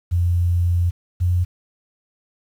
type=tone pair in turn; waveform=sine; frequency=87.31 / 88.94 Hz; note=F2 / F2; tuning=0 / +32 cents; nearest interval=unison; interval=32 cents; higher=second; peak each=-15 dBFS; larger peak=neither; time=0.11-0.91 / 1.2-1.45 s; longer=first; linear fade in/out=20 ms; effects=8-bit